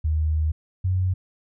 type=tone pair in turn; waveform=sine; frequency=77.78 / 92.5 Hz; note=D#2 / F#2; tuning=0 / 0 cents; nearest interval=minor third; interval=300 cents; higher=second; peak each=-19 dBFS; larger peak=neither; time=0.04-0.52 / 0.84-1.14 s; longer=first; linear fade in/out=10 ms; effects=none